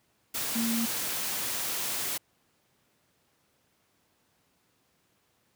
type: tone in noise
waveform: sine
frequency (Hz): 230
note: A#3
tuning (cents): -23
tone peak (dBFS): -27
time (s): 0.55-0.86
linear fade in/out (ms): 10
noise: white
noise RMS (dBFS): -32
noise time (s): 0.34-2.18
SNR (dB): +2
effects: pink hiss -70 dBFS RMS until 5.55 s + high-pass 100 Hz 12 dB/octave